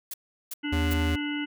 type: noise bursts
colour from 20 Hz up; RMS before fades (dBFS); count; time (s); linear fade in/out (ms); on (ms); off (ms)
blue; -35; 3; 0.11-0.937; 5; 29; 370
type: harmonic tone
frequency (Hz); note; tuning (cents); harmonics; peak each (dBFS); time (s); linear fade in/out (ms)
293.7; D4; 0; 1 / 3 / 5 / 7 / 9 / 10; -29 / -44 / -38 / -37 / -45 / -38; 0.63-1.46; 20
type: tone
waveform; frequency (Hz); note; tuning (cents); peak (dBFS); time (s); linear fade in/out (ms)
square; 80.5; E2; -41; -25; 0.72-1.16; 10
effects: none